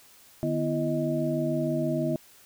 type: tone cluster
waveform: sine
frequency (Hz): 151.2 / 248 / 334.3 / 627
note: D#3 / B3 / E4 / D#5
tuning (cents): -49 / +7 / +24 / +13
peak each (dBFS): -30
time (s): 0.43-2.16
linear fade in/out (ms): 0
effects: white hiss -55 dBFS RMS until 2.45 s